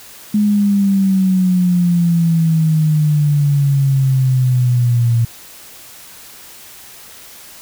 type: exponential sweep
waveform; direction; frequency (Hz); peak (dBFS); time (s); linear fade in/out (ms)
sine; down; 210.7 to 115.6; -10; 0.34-5.25; 5
effects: white hiss -38 dBFS RMS until 7.61 s